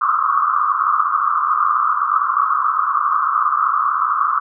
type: band-pass noise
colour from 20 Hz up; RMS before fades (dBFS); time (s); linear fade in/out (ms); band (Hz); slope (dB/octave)
white; -17; 0.01-4.4; 10; 1100 to 1300; 96
effects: none